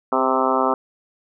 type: harmonic tone with a mistuned harmonic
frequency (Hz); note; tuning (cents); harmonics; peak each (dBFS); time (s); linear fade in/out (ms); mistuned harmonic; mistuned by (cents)
130.81; C3; 0; 2 / 3 / 4 / 5 / 6 / 7 / 8 / 9 / 10; -25 / -25 / -25 / -25 / -25 / -25 / -25 / -25 / -25; 0.12-0.74; 2; 3; +26
effects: none